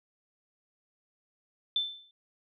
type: tone with exponential decay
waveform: sine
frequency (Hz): 3536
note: A7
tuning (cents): +8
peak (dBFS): -23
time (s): 1.76-2.11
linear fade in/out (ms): 2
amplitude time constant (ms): 76
effects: none